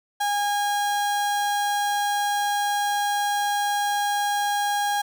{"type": "tone", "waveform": "35% pulse", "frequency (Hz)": 818, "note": "G#5", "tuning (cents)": -26, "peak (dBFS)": -20, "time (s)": [0.2, 5.02], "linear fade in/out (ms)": 10, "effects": []}